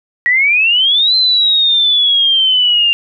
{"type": "exponential two-way sweep", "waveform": "sine", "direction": "up then down", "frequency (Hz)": [1900, 4112, 2782], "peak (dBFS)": -8, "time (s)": [0.26, 2.93], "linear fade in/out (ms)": 0, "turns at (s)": 1.15, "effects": []}